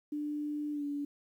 sine tone with pitch glide, 296.5 to 287.6 Hz, D4 to D4, +17 to -36 cents, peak -33 dBFS, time 0.12-1.05 s, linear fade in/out 5 ms, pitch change -53 cents, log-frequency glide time 0.72-0.84 s, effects 11-bit

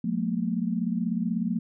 sine tone cluster, 179 / 215.1 / 235.4 Hz, F3 / A3 / A#3, +43 / -39 / +17 cents, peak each -29 dBFS, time 0.04-1.59 s, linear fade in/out 5 ms, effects none

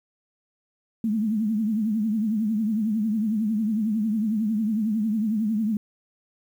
sine tone with vibrato, 216.5 Hz, A3, 28 cents flat, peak -21 dBFS, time 1.04-5.77 s, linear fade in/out 2 ms, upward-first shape triangle, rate 11 Hz, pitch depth 120 cents each way, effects 9-bit

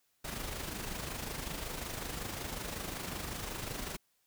pink noise with amplitude modulation, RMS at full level -38 dBFS, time 0.24-3.97 s, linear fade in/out 10 ms, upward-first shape sine, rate 25.4 Hz, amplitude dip 50%, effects white hiss -75 dBFS RMS until 4.26 s

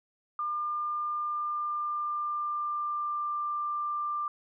sine tone with pitch glide, 1200 to 1187.6 Hz, D6 to D6, +37 to +19 cents, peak -29 dBFS, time 0.39-4.28 s, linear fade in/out 2 ms, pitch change -18 cents, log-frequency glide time 1.18-3.34 s, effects none

